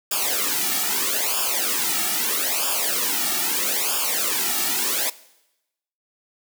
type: noise with flanger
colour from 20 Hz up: white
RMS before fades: -23 dBFS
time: 0.11-5.1 s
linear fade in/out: 5 ms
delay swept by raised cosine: 0.49 to 1.99 ms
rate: 0.78 Hz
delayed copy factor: -0.95
effects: noise-tail reverb RT60 0.9 s tail -19 dB re dry + high-pass 200 Hz 12 dB/octave